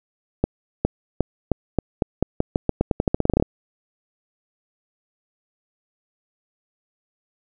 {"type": "accelerating click train", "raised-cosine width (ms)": 2, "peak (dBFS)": -4, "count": 22, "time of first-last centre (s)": [0.44, 3.425], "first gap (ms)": 410, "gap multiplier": 0.87, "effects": []}